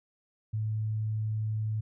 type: tone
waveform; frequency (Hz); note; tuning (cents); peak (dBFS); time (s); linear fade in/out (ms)
sine; 108.5; A2; -24; -28; 0.53-1.81; 10
effects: none